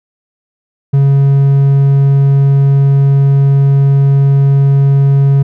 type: tone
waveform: triangle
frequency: 138.59 Hz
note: C#3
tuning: in tune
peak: -3 dBFS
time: 0.93-5.43 s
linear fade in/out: 10 ms
effects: none